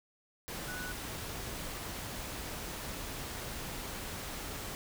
sine tone in noise, 1480 Hz, F#6, in tune, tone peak -41 dBFS, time 0.68-0.92 s, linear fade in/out 0 ms, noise pink, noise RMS -41 dBFS, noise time 0.48-4.75 s, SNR -3 dB, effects none

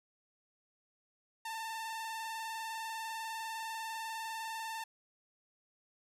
sawtooth tone with vibrato, 894 Hz, A5, 27 cents sharp, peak -35 dBFS, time 1.45-4.84 s, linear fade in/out 5 ms, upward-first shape sine, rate 20 Hz, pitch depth 40 cents each way, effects resampled to 32000 Hz + 11-bit

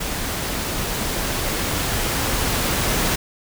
pink noise with level ramp, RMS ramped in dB -26 to -20 dBFS, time 0-3.16 s, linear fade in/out 10 ms, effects none

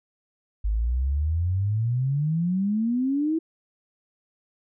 sine exponential sweep, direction up, 50.4 to 329.6 Hz, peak -21 dBFS, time 0.64-3.39 s, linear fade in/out 10 ms, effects none

